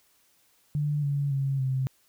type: tone with pitch steps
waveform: sine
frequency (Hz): 147.6 / 142.08 / 136.76 / 131.65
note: D3 / C#3 / C#3 / C3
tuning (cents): +9 / +43 / -23 / +11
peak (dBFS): -24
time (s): 0.75-1.87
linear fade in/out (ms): 0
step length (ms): 280
effects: white hiss -65 dBFS RMS until 2.08 s